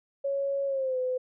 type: tone with pitch glide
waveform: sine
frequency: 554.4 to 508.4 Hz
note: C#5 to C5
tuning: 0 to -50 cents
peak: -26 dBFS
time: 0.24-1.18 s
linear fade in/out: 10 ms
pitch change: -150 cents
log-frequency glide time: 0.66-0.98 s
effects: none